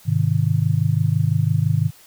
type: chord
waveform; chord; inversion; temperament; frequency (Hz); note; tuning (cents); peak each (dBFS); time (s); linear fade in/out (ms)
sine; Ab major; none; just; 103.83 / 129.78 / 155.74; Ab2 / C3 / Eb3; 0 / -14 / +2; -20; 0.05-1.91; 50
effects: white hiss -49 dBFS RMS until 2.06 s